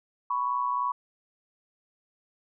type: tone pair together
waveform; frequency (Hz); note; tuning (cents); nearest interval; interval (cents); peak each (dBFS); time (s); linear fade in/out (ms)
sine; 989 / 1112; B5 / C#6; +2 / +5; major second; 203; -28; 0.3-0.92; 5
effects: none